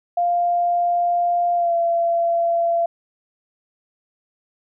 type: tone with pitch glide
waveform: sine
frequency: 698.5 to 679.8 Hz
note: F5 to F5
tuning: 0 to -47 cents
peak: -16 dBFS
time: 0.17-2.86 s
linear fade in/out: 5 ms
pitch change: -47 cents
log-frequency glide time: 1.55-1.74 s
effects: none